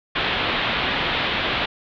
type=low-pass noise; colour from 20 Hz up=white; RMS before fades=-23 dBFS; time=0.15-1.66 s; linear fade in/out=10 ms; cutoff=3700 Hz; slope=48 dB/octave; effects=none